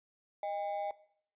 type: ring-modulated tone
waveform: triangle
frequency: 712 Hz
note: F5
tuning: 33 cents sharp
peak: -29 dBFS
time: 0.43-0.91 s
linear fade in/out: 2 ms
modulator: 92.2 Hz
effects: noise-tail reverb RT60 0.6 s tail -18 dB re dry + resampled to 8000 Hz